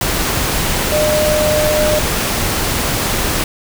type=tone in noise; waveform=sine; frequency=607 Hz; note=D#5; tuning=43 cents flat; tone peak=-13 dBFS; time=0.92-1.99 s; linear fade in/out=2 ms; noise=pink; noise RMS=-17 dBFS; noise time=0.01-3.44 s; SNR=+1 dB; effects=none